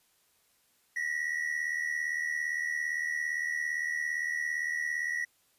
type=tone pair together; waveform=triangle; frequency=1866 / 1943.6 Hz; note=A#6 / B6; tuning=+1 / -28 cents; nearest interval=minor second; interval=71 cents; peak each=-33 / -30 dBFS; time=0.96-5.25 s; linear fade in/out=5 ms; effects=white hiss -69 dBFS RMS until 5.58 s + resampled to 32000 Hz